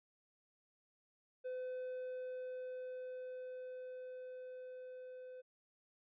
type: tone with level ramp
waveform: triangle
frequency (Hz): 508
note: B4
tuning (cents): +49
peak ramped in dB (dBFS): -38 to -47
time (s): 1.44-5.42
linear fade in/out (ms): 20
effects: resampled to 8000 Hz